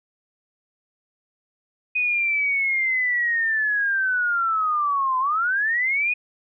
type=linear two-way sweep; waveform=sine; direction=down then up; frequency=2500 to 1014 to 2500 Hz; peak=-19 dBFS; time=1.95-6.14 s; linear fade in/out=10 ms; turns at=5.19 s; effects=none